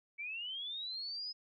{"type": "linear sweep", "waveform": "sine", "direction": "up", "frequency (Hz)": [2262, 5090], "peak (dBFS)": -39, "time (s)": [0.18, 1.33], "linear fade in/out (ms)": 20, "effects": []}